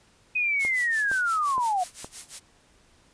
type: linear sweep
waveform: sine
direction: down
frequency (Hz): 2523 to 698.5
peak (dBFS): -22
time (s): 0.35-1.84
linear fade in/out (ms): 10
type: noise with tremolo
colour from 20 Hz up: blue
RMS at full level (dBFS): -35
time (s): 0.59-2.4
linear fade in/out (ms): 20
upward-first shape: sine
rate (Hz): 5.8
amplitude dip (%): 90
type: click train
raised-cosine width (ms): 1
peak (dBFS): -23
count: 4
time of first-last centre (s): 0.65-2.045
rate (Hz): 2.15
effects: pink hiss -60 dBFS RMS until 3.13 s + resampled to 22050 Hz